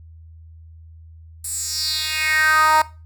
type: tone with high-pass filter sweep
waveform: 10% pulse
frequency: 311.6 Hz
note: D#4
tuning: 3 cents sharp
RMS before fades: -19 dBFS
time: 1.44-2.82 s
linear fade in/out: 5 ms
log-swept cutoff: 9500 to 850 Hz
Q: 4
effects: noise-tail reverb RT60 0.3 s tail -19 dB re dry + added 81 Hz sine -40 dBFS peak until 3.05 s